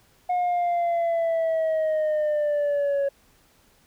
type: linear sweep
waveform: sine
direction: down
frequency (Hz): 722 to 554.4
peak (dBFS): -18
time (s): 0.29-3.09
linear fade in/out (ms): 10
effects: tanh soft clip ceiling -20 dBFS + pink hiss -60 dBFS RMS until 3.86 s